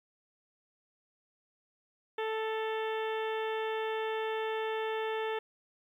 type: harmonic tone with a mistuned harmonic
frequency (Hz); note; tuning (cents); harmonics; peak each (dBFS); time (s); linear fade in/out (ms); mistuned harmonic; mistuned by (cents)
440; A4; 0; 1 / 2 / 3 / 4 / 5 / 6 / 7 / 8; -33 / -38 / -44 / -42 / -47 / -48 / -50 / -50; 2.18-5.39; 5; 6; +34
effects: 11-bit